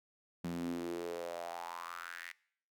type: tone with high-pass filter sweep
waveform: sawtooth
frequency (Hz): 85.7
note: F2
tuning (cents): -32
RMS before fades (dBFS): -42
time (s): 0.44-2.32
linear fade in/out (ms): 5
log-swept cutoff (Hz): 190 to 2000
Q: 5.1
effects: noise-tail reverb RT60 0.6 s tail -21 dB re dry